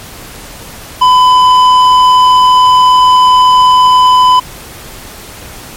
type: tone with tanh clipping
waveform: sine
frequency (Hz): 1005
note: B5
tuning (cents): +30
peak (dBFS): -4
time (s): 1.01-4.4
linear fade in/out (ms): 10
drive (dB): 10
effects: pink hiss -29 dBFS RMS until 5.76 s + MP3 64 kbps